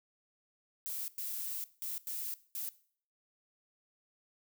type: noise bursts at uneven times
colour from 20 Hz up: violet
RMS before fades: -39 dBFS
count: 5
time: 0.86-1.08 / 1.18-1.64 / 1.82-1.98 / 2.07-2.34 / 2.55-2.69 s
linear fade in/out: 0 ms
effects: noise-tail reverb RT60 0.5 s tail -18 dB re dry